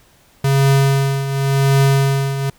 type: tone with tremolo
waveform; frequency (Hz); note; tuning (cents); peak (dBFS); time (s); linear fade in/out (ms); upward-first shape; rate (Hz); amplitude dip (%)
square; 137.2; C#3; -17; -10; 0.44-2.5; 5; triangle; 0.91; 70
effects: pink hiss -52 dBFS RMS until 2.58 s